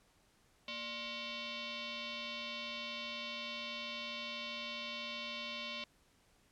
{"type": "tone with frequency modulation", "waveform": "sine", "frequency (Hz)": 233.1, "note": "A#3", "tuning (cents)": 0, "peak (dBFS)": -40, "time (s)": [0.68, 5.84], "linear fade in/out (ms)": 2, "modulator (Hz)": 827, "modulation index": 4.8, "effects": ["pink hiss -70 dBFS RMS until 6.51 s", "low-pass 11000 Hz 12 dB/octave"]}